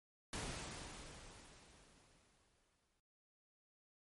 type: noise with exponential decay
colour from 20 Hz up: pink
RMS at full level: -43 dBFS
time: 0.33-3 s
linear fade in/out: 2 ms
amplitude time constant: 580 ms
effects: MP3 48 kbps